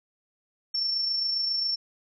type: tone with amplitude modulation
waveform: sine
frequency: 5420 Hz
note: E8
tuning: 47 cents sharp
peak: -23 dBFS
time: 0.74-1.76 s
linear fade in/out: 10 ms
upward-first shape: sine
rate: 27.4 Hz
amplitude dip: 35%
effects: none